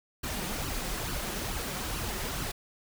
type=noise with flanger; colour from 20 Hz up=pink; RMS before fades=-34 dBFS; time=0.23-2.52 s; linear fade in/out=10 ms; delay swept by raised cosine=0.67 to 5.67 ms; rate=2.3 Hz; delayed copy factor=+0.55; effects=none